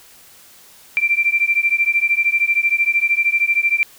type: beating tone pair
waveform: sine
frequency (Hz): 2349 / 2362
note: D7 / D7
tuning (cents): 0 / +9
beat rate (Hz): 13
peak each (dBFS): -17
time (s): 0.97-3.83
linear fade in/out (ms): 0
effects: white hiss -46 dBFS RMS until 3.98 s